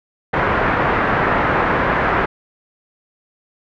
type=low-pass noise; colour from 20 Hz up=white; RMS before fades=-17 dBFS; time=0.33-2.26 s; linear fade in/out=10 ms; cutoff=1700 Hz; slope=24 dB/octave; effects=none